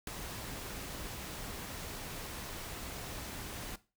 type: noise with ADSR envelope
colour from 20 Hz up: pink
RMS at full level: -35 dBFS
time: 0.07-3.76 s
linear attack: 4 ms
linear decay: 4 ms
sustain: -8 dB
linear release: 6 ms
effects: noise-tail reverb RT60 0.3 s tail -17 dB re dry